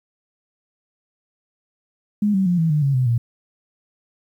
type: tone with pitch steps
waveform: sine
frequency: 207.7 / 191.57 / 176.68 / 162.96 / 150.3 / 138.62 / 127.85 / 117.92 Hz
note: G#3 / G3 / F3 / E3 / D3 / C#3 / C3 / A#2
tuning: 0 / -40 / +20 / -20 / +40 / 0 / -40 / +20 cents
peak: -15 dBFS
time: 2.22-3.18 s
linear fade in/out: 5 ms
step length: 120 ms
effects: 9-bit